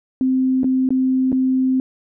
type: tone with dropouts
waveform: sine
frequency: 260 Hz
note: C4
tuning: 11 cents flat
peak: -14 dBFS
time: 0.21-1.8 s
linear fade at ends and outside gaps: 1 ms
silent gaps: 0.633-0.643 / 0.89-0.905 / 1.319-1.327 s
effects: none